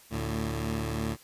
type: tone pair together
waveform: 15% pulse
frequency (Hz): 73.5 / 111.79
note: D2 / A2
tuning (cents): +2 / +28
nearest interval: perfect fifth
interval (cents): 726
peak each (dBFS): -26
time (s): 0.1-1.17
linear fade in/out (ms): 50
effects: white hiss -55 dBFS RMS until 1.23 s + resampled to 32000 Hz